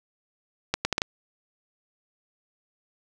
accelerating click train, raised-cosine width 0.2 ms, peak -6 dBFS, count 5, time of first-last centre 0.74-1.019 s, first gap 110 ms, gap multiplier 0.7, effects none

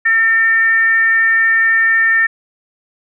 sine tone with frequency modulation, 1806 Hz, A6, 45 cents sharp, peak -9 dBFS, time 0.05-2.27 s, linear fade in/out 10 ms, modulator 461 Hz, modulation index 0.35, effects none

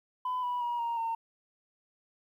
sine tone with pitch steps, 1005 / 980.9 / 957.4 / 934.5 / 912.1 Hz, B5 / B5 / A#5 / A#5 / A#5, +30 / -12 / +46 / +4 / -38 cents, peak -28 dBFS, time 0.25-1.15 s, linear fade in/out 5 ms, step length 180 ms, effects tanh soft clip ceiling -27 dBFS + 11-bit

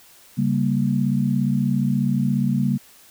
sine chord, G diminished, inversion second, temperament equal, 138.59 / 196 / 233.1 Hz, Db3 / G3 / Bb3, 0 / 0 / 0 cents, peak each -22 dBFS, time 0.37-2.78 s, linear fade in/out 20 ms, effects white hiss -50 dBFS RMS until 3.1 s

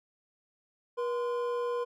triangle tone pair together, 481.7 / 1032.2 Hz, B4 / C6, -43 / -24 cents, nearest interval octave + minor second, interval 1319 cents, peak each -28 / -35 dBFS, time 0.97-1.85 s, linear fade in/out 20 ms, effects none

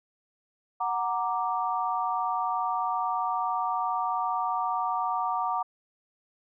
sine chord, Gb augmented, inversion none, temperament equal, 740 / 932.3 / 1174.7 Hz, Gb5 / Bb5 / D6, 0 / 0 / 0 cents, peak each -30 dBFS, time 0.8-5.63 s, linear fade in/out 10 ms, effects none

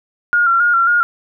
sine tone with vibrato, 1396.9 Hz, F6, in tune, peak -10 dBFS, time 0.33-1.03 s, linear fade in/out 0 ms, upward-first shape square, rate 3.7 Hz, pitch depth 37 cents each way, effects none

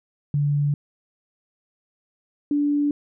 sine tone pair in turn, 144.8 / 290.5 Hz, D3 / D4, -24 / -19 cents, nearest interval octave, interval 1205 cents, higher second, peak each -18 dBFS, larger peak neither, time 0.34-0.74 / 2.51-2.91 s, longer neither, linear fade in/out 2 ms, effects none

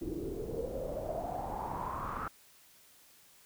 pink noise with low-pass filter sweep, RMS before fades -38 dBFS, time 0.01-2.28 s, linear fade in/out 2 ms, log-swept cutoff 330 to 1300 Hz, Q 7.6, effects white hiss -61 dBFS RMS until 3.45 s

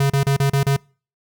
square tone bursts, 138.59 Hz, C#3, in tune, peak -15 dBFS, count 6, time 0-0.765 s, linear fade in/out 5 ms, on 100 ms, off 33 ms, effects noise-tail reverb RT60 0.4 s tail -26 dB re dry

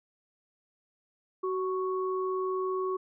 sine tone pair together, 375.4 / 1108.7 Hz, F#4 / C#6, +25 / 0 cents, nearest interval octave + perfect fifth, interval 1875 cents, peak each -29 / -34 dBFS, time 1.43-2.97 s, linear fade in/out 10 ms, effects none

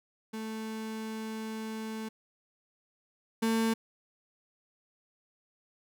35% pulse tone pair in turn, 220 / 225 Hz, A3 / A3, 0 / +39 cents, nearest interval unison, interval 39 cents, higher second, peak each -34 / -24 dBFS, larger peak second, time 0.33-2.09 / 3.42-3.74 s, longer first, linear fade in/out 10 ms, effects none

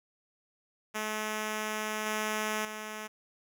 5% pulse tone with level steps, 215 Hz, A3, 40 cents flat, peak -21 / -19 / -27 dBFS, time 0.94-3.08 s, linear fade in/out 20 ms, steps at 2.06 / 2.65 s, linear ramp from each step 2 ms, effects none

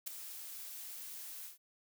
blue noise with ADSR envelope, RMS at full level -36 dBFS, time 0.06-1.58 s, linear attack 17 ms, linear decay 3 ms, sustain -11 dB, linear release 130 ms, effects none

